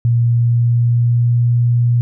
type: tone with pitch glide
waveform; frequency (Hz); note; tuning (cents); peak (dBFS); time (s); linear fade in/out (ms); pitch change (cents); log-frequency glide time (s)
sine; 118.2 to 119.92; A#2 to A#2; +24 to +49; -10; 0.05-2.01; 0; +25; 0.21-1.55
effects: none